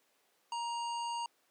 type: harmonic tone with a mistuned harmonic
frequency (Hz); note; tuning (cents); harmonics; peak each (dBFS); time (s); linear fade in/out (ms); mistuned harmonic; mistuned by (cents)
940; A#5; +14; 1 / 3 / 5 / 7 / 9; -35 / -45 / -49 / -52 / -54; 0.52-1.26; 2; 5; -23
effects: pink hiss -72 dBFS RMS until 1.5 s + high-pass 400 Hz 12 dB/octave